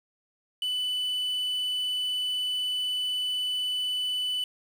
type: tone with quantisation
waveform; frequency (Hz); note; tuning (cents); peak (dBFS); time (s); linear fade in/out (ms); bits
triangle; 2992; F#7; +19; -25; 0.62-4.44; 2; 8
effects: none